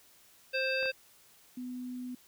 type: harmonic tone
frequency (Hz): 526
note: C5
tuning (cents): +9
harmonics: 1 / 3 / 5 / 7 / 9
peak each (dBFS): -33 / -35 / -33 / -43 / -40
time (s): 0.53-0.92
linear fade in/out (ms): 20
type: clicks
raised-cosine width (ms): 0.5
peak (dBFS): -31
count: 2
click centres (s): 0.829 / 0.857
type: tone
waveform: sine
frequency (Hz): 250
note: B3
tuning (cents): +21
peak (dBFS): -37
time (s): 1.57-2.15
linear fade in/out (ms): 5
effects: white hiss -61 dBFS RMS until 2.27 s